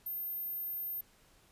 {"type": "tone", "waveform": "sine", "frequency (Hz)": 13170, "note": "G#9", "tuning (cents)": -16, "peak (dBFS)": -35, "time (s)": [0.06, 1.01], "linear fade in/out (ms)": 5, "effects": ["pink hiss -65 dBFS RMS until 1.51 s", "resampled to 32000 Hz"]}